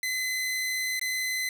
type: tone with dropouts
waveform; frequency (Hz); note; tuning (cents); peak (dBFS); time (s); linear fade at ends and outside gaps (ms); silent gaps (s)
sawtooth; 2033; B6; +50; -24; 0.03-1.49; 2; 0.995-1.013
effects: none